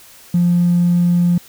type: tone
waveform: triangle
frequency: 174.61 Hz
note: F3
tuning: in tune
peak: -7 dBFS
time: 0.34-1.38 s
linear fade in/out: 5 ms
effects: tanh soft clip ceiling -8 dBFS + white hiss -43 dBFS RMS until 1.48 s